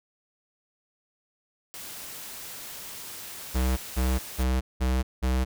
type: noise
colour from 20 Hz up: white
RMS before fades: -40 dBFS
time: 1.74-4.43 s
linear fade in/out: 0 ms
type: tone bursts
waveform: square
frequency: 64 Hz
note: C2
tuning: 38 cents flat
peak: -23 dBFS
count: 5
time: 3.54-5.45 s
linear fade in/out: 20 ms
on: 230 ms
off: 190 ms
effects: none